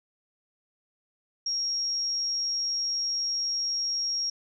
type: tone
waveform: sine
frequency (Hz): 5588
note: F8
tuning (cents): 0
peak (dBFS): -26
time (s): 1.46-4.3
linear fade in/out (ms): 5
effects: none